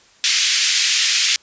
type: band-pass noise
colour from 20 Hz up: white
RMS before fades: -17 dBFS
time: 0.24-1.36 s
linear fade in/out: 0 ms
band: 2000 to 6500 Hz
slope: 24 dB/octave
effects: white hiss -51 dBFS RMS until 1.42 s + resampled to 16000 Hz